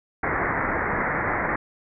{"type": "low-pass noise", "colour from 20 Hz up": "white", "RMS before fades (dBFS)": -25, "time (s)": [0.23, 1.56], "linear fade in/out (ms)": 5, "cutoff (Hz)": 2100, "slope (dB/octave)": 96, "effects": []}